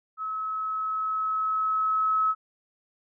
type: tone with level ramp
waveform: sine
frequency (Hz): 1289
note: E6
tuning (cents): -39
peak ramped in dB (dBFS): -29 to -20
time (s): 0.17-2.35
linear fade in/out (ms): 50
effects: none